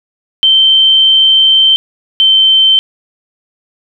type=tone pair in turn; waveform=sine; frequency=3113 / 3101 Hz; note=G7 / G7; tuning=-13 / -19 cents; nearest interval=unison; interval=6 cents; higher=first; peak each=-4 dBFS; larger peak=neither; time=0.43-1.76 / 2.2-2.79 s; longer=first; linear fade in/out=0 ms; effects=none